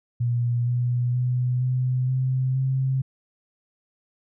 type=tone with pitch steps; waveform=sine; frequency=120 / 122.38 / 124.81 / 127.28 / 129.81 / 132.38 Hz; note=B2 / B2 / B2 / C3 / C3 / C3; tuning=-49 / -15 / +19 / -47 / -13 / +21 cents; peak=-20 dBFS; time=0.2-3.02 s; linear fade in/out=10 ms; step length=470 ms; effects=none